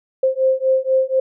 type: beating tone pair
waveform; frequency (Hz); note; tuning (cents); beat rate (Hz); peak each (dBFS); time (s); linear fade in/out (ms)
sine; 523.3 / 527.4; C5 / C5; 0 / +14; 4.1; -17; 0.23-1.2; 5
effects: none